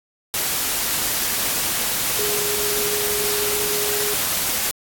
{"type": "tone in noise", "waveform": "sine", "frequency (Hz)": 415.3, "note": "G#4", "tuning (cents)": 0, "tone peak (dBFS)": -27, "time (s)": [2.19, 4.14], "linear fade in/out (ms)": 0, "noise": "white", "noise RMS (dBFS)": -22, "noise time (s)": [0.34, 4.71], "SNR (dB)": -8, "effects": ["AAC 64 kbps"]}